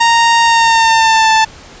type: tone with pitch glide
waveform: sawtooth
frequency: 928 to 882 Hz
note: A#5 to A5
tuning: -8 to +4 cents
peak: -3 dBFS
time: 0-1.45 s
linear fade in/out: 10 ms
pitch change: -88 cents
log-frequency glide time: 0.43-1.32 s
effects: pink hiss -36 dBFS RMS until 1.8 s + resampled to 16000 Hz